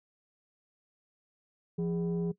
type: tone pair together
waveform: sine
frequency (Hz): 172.43 / 410.1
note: F3 / G#4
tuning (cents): -22 / -22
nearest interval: octave + minor third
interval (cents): 1500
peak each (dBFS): -28 / -33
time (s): 1.78-2.32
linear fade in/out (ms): 10
effects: noise-tail reverb RT60 0.1 s tail -19 dB re dry + tanh soft clip ceiling -25 dBFS